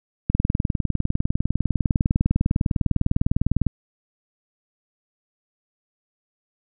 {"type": "click train", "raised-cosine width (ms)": 5, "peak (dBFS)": -7, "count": 68, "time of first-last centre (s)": [0.3, 3.667], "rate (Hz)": 19.9, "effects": []}